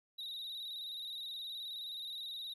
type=tone with vibrato; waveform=triangle; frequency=3809 Hz; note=A#7; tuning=37 cents sharp; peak=-40 dBFS; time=0.18-2.54 s; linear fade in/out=10 ms; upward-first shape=square; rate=19 Hz; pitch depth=48 cents each way; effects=none